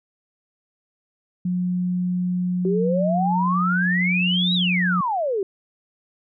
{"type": "tone", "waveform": "sine", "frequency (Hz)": 180, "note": "F#3", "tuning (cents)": -47, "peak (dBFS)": -20, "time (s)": [1.45, 5.01], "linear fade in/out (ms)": 5}
{"type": "exponential two-way sweep", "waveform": "sine", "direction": "up then down", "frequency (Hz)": [370, 3928, 370], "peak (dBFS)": -20, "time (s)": [2.65, 5.43], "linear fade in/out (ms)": 2, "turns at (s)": 4.54}
{"effects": []}